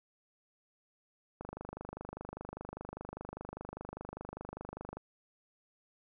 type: click train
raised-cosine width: 1 ms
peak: -28 dBFS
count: 90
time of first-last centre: 1.41-4.97 s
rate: 25 Hz
effects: none